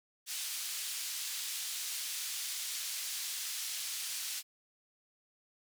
pink band-pass noise, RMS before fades -39 dBFS, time 0.26-4.43 s, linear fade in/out 50 ms, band 3600 to 14000 Hz, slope 12 dB/octave, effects none

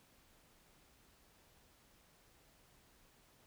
silence, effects pink hiss -68 dBFS RMS until 3.46 s

